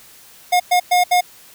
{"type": "tone bursts at uneven times", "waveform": "square", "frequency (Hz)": 718, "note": "F5", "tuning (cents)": 48, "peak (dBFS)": -12, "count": 4, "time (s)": [[0.52, 0.6], [0.71, 0.8], [0.91, 1.04], [1.11, 1.21]], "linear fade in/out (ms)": 10, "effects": ["white hiss -45 dBFS RMS until 1.54 s"]}